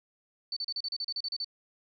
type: tone bursts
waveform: sine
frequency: 4507 Hz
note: C#8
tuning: 28 cents sharp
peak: -31 dBFS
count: 12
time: 0.52-1.445 s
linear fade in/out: 2 ms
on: 45 ms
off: 35 ms
effects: none